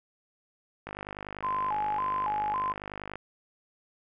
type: click train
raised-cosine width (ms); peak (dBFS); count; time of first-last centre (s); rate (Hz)
0.5; -22; 116; 0.87-3.156; 50.3
type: tone with vibrato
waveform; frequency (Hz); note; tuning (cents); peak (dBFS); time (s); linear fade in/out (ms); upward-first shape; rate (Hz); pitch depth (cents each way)
sine; 932.3; A#5; 0; -27; 1.43-2.73; 10; square; 1.8; 170
effects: none